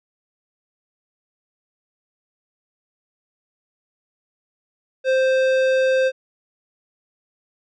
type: tone with tanh clipping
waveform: sine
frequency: 523.3 Hz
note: C5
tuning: in tune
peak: -17 dBFS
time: 5.04-6.12 s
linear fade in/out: 50 ms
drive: 15 dB
effects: none